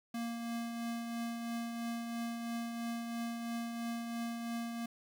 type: tone with tremolo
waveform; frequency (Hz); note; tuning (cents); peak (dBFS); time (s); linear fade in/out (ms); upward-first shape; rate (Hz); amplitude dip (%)
square; 233.1; A#3; 0; -36; 0.14-4.86; 5; triangle; 3; 40
effects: 11-bit